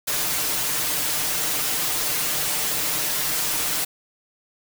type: noise with comb filter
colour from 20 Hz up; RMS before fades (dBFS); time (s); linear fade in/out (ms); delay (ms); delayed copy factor
white; -24; 0.07-3.85; 10; 6.6; +0.85
effects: none